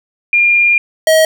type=tone pair in turn; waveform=sine / square; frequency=2406 / 635.7 Hz; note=D7 / D#5; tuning=+41 / +37 cents; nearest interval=octave + major seventh; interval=2304 cents; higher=first; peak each=-7 dBFS; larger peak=neither; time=0.33-0.78 / 1.07-1.25 s; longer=first; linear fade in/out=2 ms; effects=none